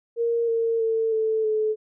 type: tone with pitch steps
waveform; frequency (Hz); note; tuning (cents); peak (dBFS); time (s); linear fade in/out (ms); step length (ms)
sine; 466.2 / 457.4 / 448.8 / 440.3 / 432; A#4 / A#4 / A4 / A4 / A4; 0 / -33 / +34 / +1 / -32; -20; 0.16-1.76; 50; 320
effects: none